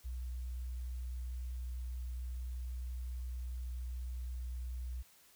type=tone; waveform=sine; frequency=61.74 Hz; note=B1; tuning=in tune; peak=-38 dBFS; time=0.04-5.03 s; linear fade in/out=20 ms; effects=white hiss -64 dBFS RMS until 5.35 s